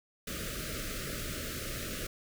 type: band-stop noise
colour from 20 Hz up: pink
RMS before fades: -38 dBFS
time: 0.27-2.07 s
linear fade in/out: 5 ms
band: 640 to 1200 Hz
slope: 96 dB/octave
effects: none